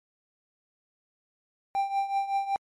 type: tone with tremolo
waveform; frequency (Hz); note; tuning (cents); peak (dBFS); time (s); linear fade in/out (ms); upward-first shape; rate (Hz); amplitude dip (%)
triangle; 789; G5; +11; -20; 1.75-2.56; 0; triangle; 5.3; 80
effects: MP3 64 kbps